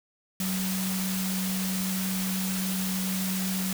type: tone in noise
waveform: sine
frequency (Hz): 188.3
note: F#3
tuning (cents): +31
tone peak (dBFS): -28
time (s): 0.4-3.73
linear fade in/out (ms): 2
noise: white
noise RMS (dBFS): -33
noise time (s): 0.4-3.73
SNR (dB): +2
effects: none